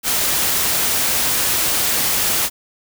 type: noise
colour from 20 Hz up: white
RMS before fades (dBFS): -18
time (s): 0.03-2.5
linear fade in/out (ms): 50
effects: none